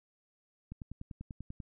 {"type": "click train", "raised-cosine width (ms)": 5, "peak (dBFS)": -30, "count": 10, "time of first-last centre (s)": [0.72, 1.602], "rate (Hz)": 10.2, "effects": []}